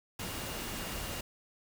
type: tone in noise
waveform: sine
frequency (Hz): 2825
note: F7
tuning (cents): +19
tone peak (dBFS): -50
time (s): 0.19-1.21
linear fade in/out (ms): 5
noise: pink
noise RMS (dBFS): -39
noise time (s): 0.19-1.21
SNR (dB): -14
effects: none